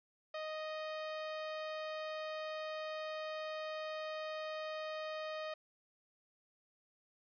sawtooth tone, 622.3 Hz, D#5, in tune, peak -36 dBFS, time 0.34-5.54 s, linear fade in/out 5 ms, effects resampled to 11025 Hz

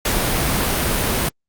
pink noise, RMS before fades -19 dBFS, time 0.05-1.29 s, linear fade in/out 5 ms, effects Opus 48 kbps

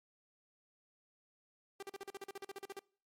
sawtooth tone bursts, 393.4 Hz, G4, 6 cents sharp, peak -39 dBFS, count 15, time 1.8-2.792 s, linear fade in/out 2 ms, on 26 ms, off 43 ms, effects noise-tail reverb RT60 0.5 s tail -25 dB re dry + MP3 64 kbps

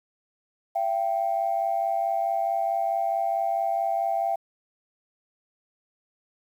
sine tone pair together, 676 / 780.6 Hz, E5 / G5, +43 / -8 cents, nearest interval major second, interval 249 cents, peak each -25 dBFS, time 0.75-4.36 s, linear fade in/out 10 ms, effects tanh soft clip ceiling -15 dBFS + 9-bit

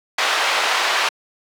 pink band-pass noise, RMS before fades -19 dBFS, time 0.18-1.09 s, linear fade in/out 5 ms, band 810 to 4000 Hz, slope 12 dB/octave, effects high-pass 400 Hz 12 dB/octave

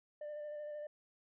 sine tone with vibrato, 596 Hz, D5, 25 cents sharp, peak -39 dBFS, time 0.21-0.87 s, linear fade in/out 5 ms, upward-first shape square, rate 13 Hz, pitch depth 15 cents each way, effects tanh soft clip ceiling -41 dBFS

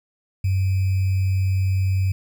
sine tone with sample-and-hold, 94.9 Hz, F#2, 44 cents sharp, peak -17 dBFS, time 0.44-2.12 s, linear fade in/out 5 ms, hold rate 2450 Hz, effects none

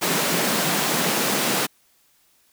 pink high-pass noise, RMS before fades -22 dBFS, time 0.01-1.67 s, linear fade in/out 20 ms, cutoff 150 Hz, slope 48 dB/octave, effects white hiss -61 dBFS RMS until 2.52 s

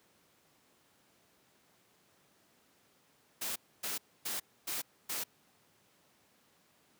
white noise bursts, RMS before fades -37 dBFS, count 5, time 3.41-5.24 s, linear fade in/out 10 ms, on 150 ms, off 270 ms, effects pink hiss -68 dBFS RMS until 6.99 s + high-pass 150 Hz 12 dB/octave

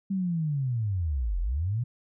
sine linear two-way sweep, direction down then up, 198 to 40 to 126.2 Hz, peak -25 dBFS, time 0.1-1.84 s, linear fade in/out 10 ms, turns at 1.4 s, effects none

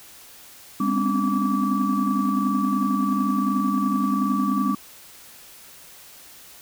sine tone cluster, 202 / 252.3 / 263.1 / 285.9 / 1155 Hz, G#3 / B3 / C4 / D4 / D6, -48 / +37 / +10 / -46 / -29 cents, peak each -23 / -27 / -26 / -27 / -25 dBFS, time 0.8-4.75 s, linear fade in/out 5 ms, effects tanh soft clip ceiling -10 dBFS + white hiss -46 dBFS RMS until 6.61 s

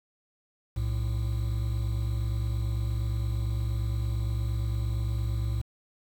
triangle tone pair together, 62.3 / 111 Hz, B1 / A2, +16 / +16 cents, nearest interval minor seventh, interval 1000 cents, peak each -27 dBFS, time 0.76-5.62 s, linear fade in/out 10 ms, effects 8-bit

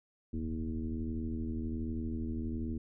sine tone with frequency modulation, 156.4 Hz, D#3, 9 cents sharp, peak -33 dBFS, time 0.33-2.78 s, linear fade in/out 5 ms, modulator 81.3 Hz, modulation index 2, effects none

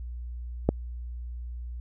click, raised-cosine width 2 ms, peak -7 dBFS, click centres 0.69 s, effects added 60 Hz sine -34 dBFS peak until 1.8 s

